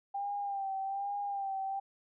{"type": "tone with vibrato", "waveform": "sine", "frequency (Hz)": 792, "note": "G5", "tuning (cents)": 18, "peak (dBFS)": -33, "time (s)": [0.14, 1.8], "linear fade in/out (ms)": 10, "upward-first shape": "sine", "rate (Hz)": 1.2, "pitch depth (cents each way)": 44, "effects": []}